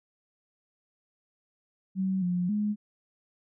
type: tone with pitch steps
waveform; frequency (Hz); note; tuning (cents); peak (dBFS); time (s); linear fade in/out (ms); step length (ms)
sine; 189.7 / 178.2 / 209.1; F#3 / F3 / G#3; +43 / +35 / +12; -25; 1.95-2.76; 50; 270
effects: none